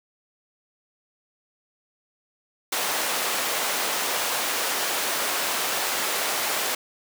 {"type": "high-pass noise", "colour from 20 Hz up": "pink", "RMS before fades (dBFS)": -26, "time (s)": [2.72, 6.75], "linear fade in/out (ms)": 5, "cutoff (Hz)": 570, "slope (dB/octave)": 12, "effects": []}